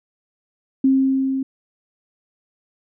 sine tone with level ramp, 266.8 Hz, C4, 34 cents sharp, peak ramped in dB -11 to -20 dBFS, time 0.84-1.43 s, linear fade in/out 5 ms, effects none

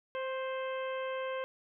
harmonic tone with a mistuned harmonic, 523.3 Hz, C5, in tune, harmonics 1 / 2 / 3 / 4 / 5 / 6, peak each -35 / -41 / -45 / -48 / -49 / -51 dBFS, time 0.15-1.44 s, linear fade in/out 0 ms, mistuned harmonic 2, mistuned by +16 cents, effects none

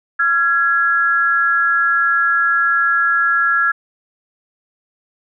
sine tone pair together, 1371.4 / 1670 Hz, F6 / G#6, -32 / +9 cents, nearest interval minor third, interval 341 cents, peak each -15 dBFS, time 0.19-3.72 s, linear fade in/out 10 ms, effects none

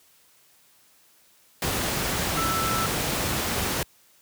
sine tone in noise, 1324 Hz, E6, 7 cents sharp, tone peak -26 dBFS, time 2.37-2.86 s, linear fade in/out 2 ms, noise pink, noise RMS -26 dBFS, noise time 1.62-3.83 s, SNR -3 dB, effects white hiss -59 dBFS RMS until 4.21 s + high-pass 60 Hz 12 dB/octave

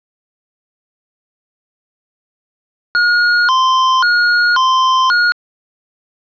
square tone with vibrato, 1222 Hz, D#6, 32 cents flat, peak -10 dBFS, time 2.95-5.32 s, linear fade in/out 0 ms, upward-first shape square, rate 0.93 Hz, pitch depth 280 cents each way, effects resampled to 11025 Hz + 8-bit

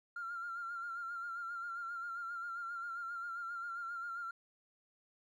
triangle tone with vibrato, 1384 Hz, F6, 16 cents flat, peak -36 dBFS, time 0.16-4.31 s, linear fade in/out 5 ms, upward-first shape sine, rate 7.5 Hz, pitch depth 47 cents each way, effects tanh soft clip ceiling -37 dBFS

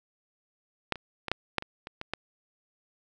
clicks, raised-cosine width 0.3 ms, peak -10 / -25 / -17 / -9 / -9 / -22 / -23 / -20 / -14 dBFS, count 9, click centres 0.923 / 0.957 / 1.283 / 1.316 / 1.583 / 1.624 / 1.871 / 2.014 / 2.136 s, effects none

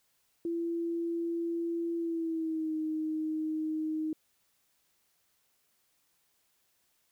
sine tone with pitch glide, 337.1 to 312.7 Hz, E4 to D#4, +39 to +9 cents, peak -30 dBFS, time 0.45-4.13 s, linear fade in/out 2 ms, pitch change -130 cents, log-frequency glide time 1.96-2.75 s, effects white hiss -73 dBFS RMS until 7.11 s

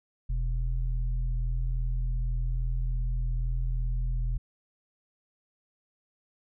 sine tone pair together, 41.75 / 124.2 Hz, E1 / B2, +23 / +10 cents, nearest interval octave + perfect fifth, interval 1887 cents, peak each -26 / -35 dBFS, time 0.29-4.38 s, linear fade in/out 10 ms, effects none

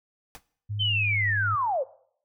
pink noise with exponential decay, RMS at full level -38 dBFS, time 0.35-0.42 s, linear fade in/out 0 ms, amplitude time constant 15 ms
sine tone with pitch glide, 103.83 to 101.81 Hz, G#2 to G#2, 0 to -34 cents, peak -28 dBFS, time 0.69-1.56 s, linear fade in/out 20 ms, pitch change -34 cents, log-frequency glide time 0.86-1.3 s
sine linear sweep, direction down, 3129 to 482 Hz, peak -23 dBFS, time 0.79-1.84 s, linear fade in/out 20 ms
effects noise-tail reverb RT60 0.6 s tail -19 dB re dry

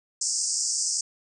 white band-pass noise, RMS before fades -27 dBFS, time 0.21-1.01 s, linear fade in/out 5 ms, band 4900 to 8500 Hz, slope 96 dB/octave, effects none

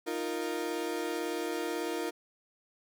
35% pulse chord, Eb suspended second, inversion none, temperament equal, 311.1 / 349.2 / 466.2 Hz, Eb4 / F4 / Bb4, 0 / 0 / 0 cents, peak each -36 / -34 / -35 dBFS, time 0.06-2.11 s, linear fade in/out 20 ms, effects none

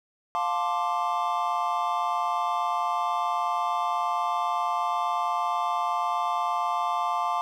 triangle chord, D minor seventh, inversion first, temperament equal with one note detuned, 704.5 / 880 / 1046.5 / 1174.7 Hz, F5 / A5 / C6 / D6, +15 / 0 / 0 / 0 cents, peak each -28 dBFS, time 0.35-7.41 s, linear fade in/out 0 ms, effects none

